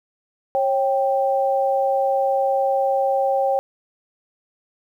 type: tone pair together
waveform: sine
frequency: 545 / 785.2 Hz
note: C#5 / G5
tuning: -29 / +3 cents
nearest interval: tritone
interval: 632 cents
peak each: -19 / -20 dBFS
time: 0.55-3.59 s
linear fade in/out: 0 ms
effects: 9-bit